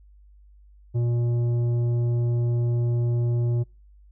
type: tone with tanh clipping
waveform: sine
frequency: 119.3 Hz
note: A#2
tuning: 41 cents sharp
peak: -22 dBFS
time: 0.94-3.64 s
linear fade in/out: 20 ms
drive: 9 dB
effects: noise-tail reverb RT60 0.3 s tail -26 dB re dry + added 50 Hz sine -49 dBFS peak until 4.11 s